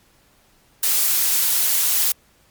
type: noise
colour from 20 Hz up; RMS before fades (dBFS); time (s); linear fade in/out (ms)
blue; -18; 0.83-2.12; 2
effects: pink hiss -57 dBFS RMS until 2.5 s + MP3 96 kbps